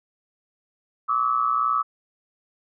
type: tone cluster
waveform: sine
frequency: 1104 / 1164 / 1286 Hz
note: C#6 / D6 / E6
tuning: -7 / -16 / -43 cents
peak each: -31 / -23 / -22 dBFS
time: 1.08-1.83 s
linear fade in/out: 20 ms
effects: none